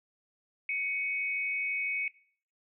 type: tone pair together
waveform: sine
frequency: 2227 / 2529 Hz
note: C#7 / D#7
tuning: +7 / +28 cents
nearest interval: major second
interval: 221 cents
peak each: -31 / -34 dBFS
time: 0.69-2.08 s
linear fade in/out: 2 ms
effects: noise-tail reverb RT60 0.5 s tail -21 dB re dry